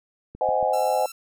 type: click train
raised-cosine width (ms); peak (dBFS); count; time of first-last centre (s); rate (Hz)
3; -27; 3; 0.35-0.628; 7.19
type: chord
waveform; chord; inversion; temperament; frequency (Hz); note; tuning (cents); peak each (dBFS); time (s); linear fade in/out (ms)
sine; Ab dominant seventh; first; just; 519.1 / 623 / 747.5 / 830.6; C5 / Eb5 / Gb5 / Ab5; -14 / +2 / +17 / 0; -25; 0.41-1.06; 2
type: tone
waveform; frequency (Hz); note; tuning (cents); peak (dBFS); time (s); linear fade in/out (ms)
5% pulse; 1343; E6; +32; -25; 0.73-1.12; 5
effects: none